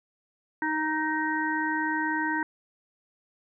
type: harmonic tone with a mistuned harmonic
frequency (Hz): 312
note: D#4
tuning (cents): +5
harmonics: 1 / 3 / 5 / 6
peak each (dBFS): -30 / -30 / -31 / -32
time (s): 0.62-2.43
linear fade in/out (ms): 2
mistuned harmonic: 5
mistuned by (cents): -15
effects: none